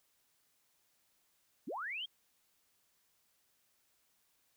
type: linear sweep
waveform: sine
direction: up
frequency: 164.81 to 3302 Hz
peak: -38 dBFS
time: 1.67-2.06 s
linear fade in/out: 10 ms
effects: white hiss -75 dBFS RMS until 4.56 s